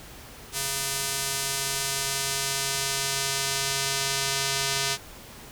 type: tone with band-pass filter sweep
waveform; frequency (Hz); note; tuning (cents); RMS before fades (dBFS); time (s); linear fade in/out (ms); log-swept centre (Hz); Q
square; 137.1; C#3; -19; -28; 0.52-4.98; 50; 9400 to 5700; 0.79
effects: pink hiss -45 dBFS RMS until 5.51 s